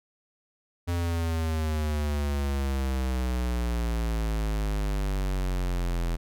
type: exponential sweep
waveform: square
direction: down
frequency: 87.31 to 42.01 Hz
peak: -26 dBFS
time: 0.87-6.17 s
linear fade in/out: 20 ms
effects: none